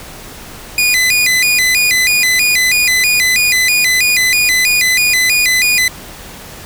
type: tone with vibrato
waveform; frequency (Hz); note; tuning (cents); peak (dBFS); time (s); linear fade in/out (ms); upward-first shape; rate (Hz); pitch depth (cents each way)
sawtooth; 2223; C#7; +4; -6; 0.78-5.88; 2; square; 3.1; 170
effects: pink hiss -32 dBFS RMS until 6.65 s